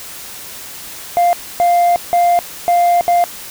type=tone bursts at uneven times; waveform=sine; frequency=698.5 Hz; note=F5; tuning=in tune; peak=-6 dBFS; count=5; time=1.17-1.33 / 1.6-1.96 / 2.13-2.39 / 2.68-3.01 / 3.08-3.24 s; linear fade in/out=0 ms; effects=tanh soft clip ceiling -8 dBFS + white hiss -31 dBFS RMS until 3.5 s